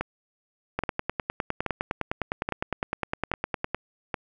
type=two click trains; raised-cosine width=0.5 ms; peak=-12 / -11 dBFS; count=6 / 30; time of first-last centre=0.01-4.142 / 0.79-3.746 s; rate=1.21 / 9.81 Hz; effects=none